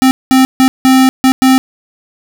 square tone bursts at uneven times, 261.6 Hz, C4, in tune, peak -5 dBFS, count 6, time 0.02-0.11 / 0.31-0.45 / 0.6-0.68 / 0.85-1.09 / 1.24-1.32 / 1.42-1.58 s, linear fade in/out 0 ms, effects none

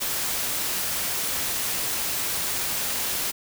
white noise, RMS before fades -27 dBFS, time 0-3.32 s, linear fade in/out 20 ms, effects none

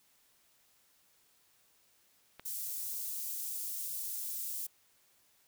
click, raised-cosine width 0.3 ms, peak -31 dBFS, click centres 2.396 s
white high-pass noise, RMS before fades -39 dBFS, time 2.45-4.67 s, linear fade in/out 10 ms, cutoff 8200 Hz, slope 12 dB/octave
effects white hiss -69 dBFS RMS until 5.47 s

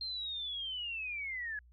sine linear sweep, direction down, 4200 to 1661.2 Hz, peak -36 dBFS, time 0.01-1.59 s, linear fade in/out 2 ms, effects added 60 Hz sine -57 dBFS peak until 1.72 s + MP3 32 kbps

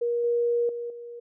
sine tone with level steps, 474.8 Hz, A#4, 32 cents sharp, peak -23 / -21 / -30 / -37 dBFS, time 0.01-1.2 s, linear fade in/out 10 ms, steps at 0.24 / 0.69 / 0.9 s, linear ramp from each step 2 ms, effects none

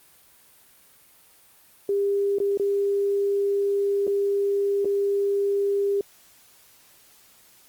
sine tone with dropouts, 400.5 Hz, G4, 37 cents sharp, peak -20 dBFS, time 1.89-6.01 s, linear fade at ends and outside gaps 2 ms, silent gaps 2.385-2.401 / 2.574-2.597 / 4.069-4.076 / 4.847-4.854 s, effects white hiss -55 dBFS RMS until 7.68 s + Opus 32 kbps

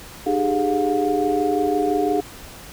sine tone cluster, 302.8 / 395.1 / 421 / 715 Hz, D#4 / G4 / G#4 / F5, -47 / +14 / +24 / +41 cents, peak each -23 dBFS, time 0.26-2.21 s, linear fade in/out 10 ms, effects pink hiss -40 dBFS RMS until 2.72 s

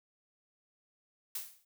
blue noise with exponential decay, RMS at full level -35 dBFS, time 1.35-1.65 s, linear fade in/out 5 ms, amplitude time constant 65 ms, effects none

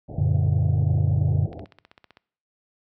pink low-pass noise, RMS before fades -36 dBFS, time 0.08-1.65 s, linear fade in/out 10 ms, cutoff 780 Hz, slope 96 dB/octave
sine chord, Gb augmented, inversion none, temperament just, 92.5 / 115.62 / 144.53 Hz, Gb2 / Bb2 / D3, 0 / -14 / -27 cents, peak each -21 / -24 / -21 dBFS, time 0.18-1.46 s, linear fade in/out 5 ms
click train, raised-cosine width 0.3 ms, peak -31 dBFS, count 11, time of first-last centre 1.53-2.171 s, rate 15.6 Hz
effects noise-tail reverb RT60 0.6 s tail -22 dB re dry + high-pass 60 Hz 12 dB/octave

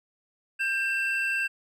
triangle tone pair together, 1587 / 2688 Hz, G6 / E7, +21 / +33 cents, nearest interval major sixth, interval 912 cents, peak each -26 dBFS, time 0.59-1.48 s, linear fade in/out 20 ms, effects none

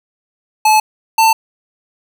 square tone pair in turn, 863 / 891.9 Hz, A5 / A5, -34 / +23 cents, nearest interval minor second, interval 57 cents, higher second, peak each -8 dBFS, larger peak neither, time 0.65-0.8 / 1.18-1.33 s, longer neither, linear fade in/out 5 ms, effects none

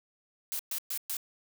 blue noise bursts, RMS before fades -34 dBFS, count 4, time 0.52-1.168 s, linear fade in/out 0 ms, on 72 ms, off 120 ms, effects none

